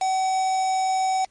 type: tone with quantisation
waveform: triangle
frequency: 758 Hz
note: F#5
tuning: 42 cents sharp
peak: -18 dBFS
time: 0.01-1.25 s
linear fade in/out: 5 ms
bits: 5
effects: pink hiss -63 dBFS RMS until 1.3 s + MP3 48 kbps